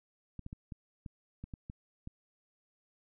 clicks, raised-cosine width 5 ms, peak -30 dBFS, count 9, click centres 0.393 / 0.464 / 0.529 / 0.722 / 1.062 / 1.44 / 1.538 / 1.699 / 2.074 s, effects none

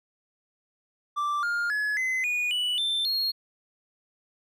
triangle tone with pitch steps, 1173 / 1411.1 / 1697.6 / 2042 / 2457 / 2956 / 3556 / 4278 Hz, D6 / F6 / G#6 / C7 / D#7 / F#7 / A7 / C8, -2 / +17 / +38 / -43 / -22 / -2 / +18 / +38 cents, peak -23 dBFS, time 1.16-3.32 s, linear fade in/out 20 ms, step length 270 ms, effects none

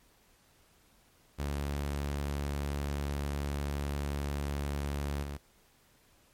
sawtooth tone with level steps, 71.4 Hz, D2, 48 cents flat, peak -28 / -33 dBFS, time 1.38-5.38 s, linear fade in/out 20 ms, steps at 5.22 s, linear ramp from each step 20 ms, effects pink hiss -65 dBFS RMS until 6.33 s + MP3 64 kbps

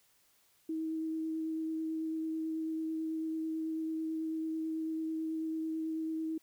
sine tone with vibrato, 319.3 Hz, D#4, 45 cents sharp, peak -33 dBFS, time 0.69-6.38 s, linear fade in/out 5 ms, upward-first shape sine, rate 9.1 Hz, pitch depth 10 cents each way, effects white hiss -69 dBFS RMS until 6.42 s

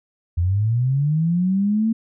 sine linear sweep, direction up, 82.41 to 227.9 Hz, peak -16 dBFS, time 0.37-1.93 s, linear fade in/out 10 ms, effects none

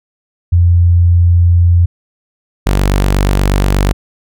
sine / sawtooth tone pair in turn, 86.8 / 48.35 Hz, F2 / G1, -10 / -23 cents, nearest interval minor seventh, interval 1013 cents, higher first, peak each -5 dBFS, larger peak neither, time 0.52-1.86 / 2.66-3.93 s, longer first, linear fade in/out 10 ms, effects none

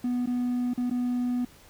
triangle tone with dropouts, 246.2 Hz, B3, 5 cents flat, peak -22 dBFS, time 0.04-1.45 s, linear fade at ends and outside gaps 5 ms, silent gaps 0.26-0.272 / 0.736-0.776 / 0.899-0.91 s, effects tanh soft clip ceiling -18 dBFS + pink hiss -54 dBFS RMS until 1.69 s

